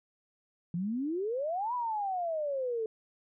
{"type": "exponential two-way sweep", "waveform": "sine", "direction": "up then down", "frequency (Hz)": [164.81, 1004, 433.1], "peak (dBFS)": -30, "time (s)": [0.74, 2.86], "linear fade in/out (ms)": 2, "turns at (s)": 1.74, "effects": []}